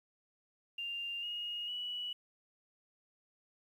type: tone with pitch steps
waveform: sine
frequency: 2794 / 2868 / 2943 Hz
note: F7 / F7 / F#7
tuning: 0 / +45 / -10 cents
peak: -37 dBFS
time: 0.78-2.13 s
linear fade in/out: 5 ms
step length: 450 ms
effects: 11-bit